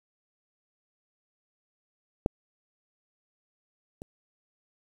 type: clicks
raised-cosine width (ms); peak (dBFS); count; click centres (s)
2; -10 / -27; 2; 2.261 / 4.019
effects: 8-bit